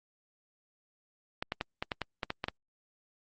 clicks, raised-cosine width 0.3 ms, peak -16 dBFS, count 10, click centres 1.425 / 1.521 / 1.611 / 1.825 / 1.918 / 2.017 / 2.232 / 2.304 / 2.441 / 2.484 s, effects Opus 48 kbps

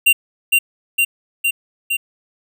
square tone with echo, 2771 Hz, F7, 14 cents flat, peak -9 dBFS, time 0.06-0.13 s, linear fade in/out 10 ms, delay 460 ms, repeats 4, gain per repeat -2 dB, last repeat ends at 1.97 s, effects none

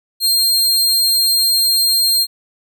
sawtooth tone, 4198 Hz, C8, 5 cents sharp, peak -9 dBFS, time 0.2-2.27 s, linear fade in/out 50 ms, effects none

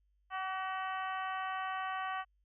harmonic tone with a mistuned harmonic, 377.7 Hz, F#4, 36 cents sharp, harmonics 2 / 3 / 4 / 5 / 6 / 7 / 8, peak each -39 / -39 / -44 / -45 / -56 / -51 / -52 dBFS, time 0.3-2.25 s, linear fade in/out 50 ms, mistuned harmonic 3, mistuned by +16 cents, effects added 50 Hz sine -70 dBFS peak until 2.44 s

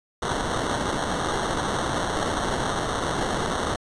white noise with sample-and-hold, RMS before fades -26 dBFS, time 0.22-3.76 s, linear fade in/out 5 ms, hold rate 2450 Hz, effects resampled to 22050 Hz

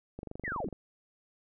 click train, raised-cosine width 2 ms, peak -27 dBFS, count 14, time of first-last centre 0.19-0.727 s, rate 24.2 Hz
sine linear sweep, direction down, 2086 to 75.5 Hz, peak -33 dBFS, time 0.44-0.69 s, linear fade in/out 10 ms
effects none

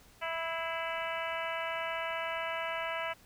harmonic tone with a mistuned harmonic, 328.7 Hz, E4, 5 cents flat, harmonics 2 / 3 / 4 / 5 / 6 / 7 / 8 / 9, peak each -38 / -40 / -41 / -42 / -43 / -43 / -44 / -45 dBFS, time 0.21-3.14 s, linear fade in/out 20 ms, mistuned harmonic 6, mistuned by +40 cents, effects pink hiss -60 dBFS RMS until 3.25 s

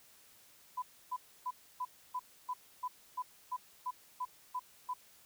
sine tone bursts, 1000 Hz, B5, 21 cents sharp, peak -34 dBFS, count 13, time 0.77-4.939 s, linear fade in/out 10 ms, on 53 ms, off 290 ms, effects white hiss -62 dBFS RMS until 5.25 s

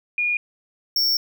sine / square tone pair in turn, 2435 / 5466 Hz, D#7 / F8, -38 / -38 cents, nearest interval octave + major second, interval 1400 cents, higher second, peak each -19 / -18 dBFS, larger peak second, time 0.18-0.37 / 0.96-1.17 s, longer second, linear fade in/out 2 ms, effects none

